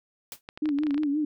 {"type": "noise with exponential decay", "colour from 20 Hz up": "white", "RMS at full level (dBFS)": -34, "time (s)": [0.32, 0.41], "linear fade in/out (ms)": 1, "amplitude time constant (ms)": 18}
{"type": "clicks", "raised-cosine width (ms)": 0.3, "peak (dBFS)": -23, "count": 11, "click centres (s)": [0.489, 0.575, 0.657, 0.69, 0.787, 0.835, 0.868, 0.908, 0.944, 0.979, 1.034]}
{"type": "tone with vibrato", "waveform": "sine", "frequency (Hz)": 293.7, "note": "D4", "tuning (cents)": 0, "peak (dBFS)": -23, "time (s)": [0.62, 1.25], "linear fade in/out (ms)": 5, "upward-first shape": "sine", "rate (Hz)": 5.7, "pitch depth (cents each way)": 86}
{"effects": []}